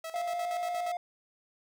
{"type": "tone with tremolo", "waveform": "sawtooth", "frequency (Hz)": 651, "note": "E5", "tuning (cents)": -22, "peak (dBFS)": -33, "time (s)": [0.04, 0.92], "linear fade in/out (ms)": 5, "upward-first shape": "square", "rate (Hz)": 8.5, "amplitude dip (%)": 65}
{"type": "tone with pitch glide", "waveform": "triangle", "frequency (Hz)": [698, 706.1], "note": ["F5", "F5"], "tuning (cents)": [-1, 19], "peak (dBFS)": -29, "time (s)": [0.14, 0.97], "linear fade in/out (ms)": 2, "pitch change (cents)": 20, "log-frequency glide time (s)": [0.31, 0.53]}
{"effects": []}